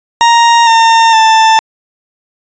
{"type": "tone with pitch steps", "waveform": "40% pulse", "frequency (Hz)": [934, 910, 886.7], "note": ["A#5", "A#5", "A5"], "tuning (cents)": [3, -42, 13], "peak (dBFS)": -3, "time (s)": [0.21, 1.59], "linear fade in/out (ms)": 0, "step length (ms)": 460, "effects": ["resampled to 16000 Hz"]}